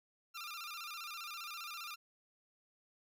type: tone with vibrato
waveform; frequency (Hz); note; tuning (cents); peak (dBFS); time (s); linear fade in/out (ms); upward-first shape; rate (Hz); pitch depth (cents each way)
15% pulse; 1280; D#6; +49; -37; 0.34-1.96; 20; square; 15; 100
effects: none